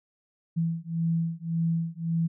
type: beating tone pair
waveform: sine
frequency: 164.81 / 166.61 Hz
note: E3 / E3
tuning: 0 / +19 cents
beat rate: 1.8 Hz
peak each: -28 dBFS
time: 0.56-2.28 s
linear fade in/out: 20 ms
effects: none